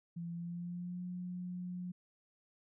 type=tone with pitch glide; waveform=sine; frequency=170 to 179.49 Hz; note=F3 to F3; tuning=-46 to +48 cents; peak=-39 dBFS; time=0.16-1.92 s; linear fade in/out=10 ms; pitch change=+94 cents; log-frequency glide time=0.33-1.02 s; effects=none